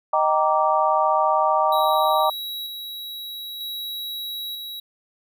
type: chord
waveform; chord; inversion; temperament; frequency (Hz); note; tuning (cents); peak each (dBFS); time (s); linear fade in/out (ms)
sine; Eb major seventh; none; just; 622.3 / 777.8 / 933.4 / 1166.7; Eb5 / G5 / Bb5 / D6; 0 / -14 / +2 / -12; -22; 0.13-2.3; 5
type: tone with tremolo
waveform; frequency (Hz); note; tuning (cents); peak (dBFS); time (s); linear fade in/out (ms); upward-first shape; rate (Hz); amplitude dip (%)
square; 3874; B7; -34; -29; 1.72-4.8; 5; square; 0.53; 30
effects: none